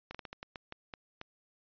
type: slowing click train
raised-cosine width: 0.3 ms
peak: -26 dBFS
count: 10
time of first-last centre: 0.11-1.214 s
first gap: 36 ms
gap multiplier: 1.29
effects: resampled to 11025 Hz